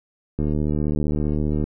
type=click train; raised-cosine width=3 ms; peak=-11 dBFS; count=95; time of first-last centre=0.39-1.64 s; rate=75.2 Hz; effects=none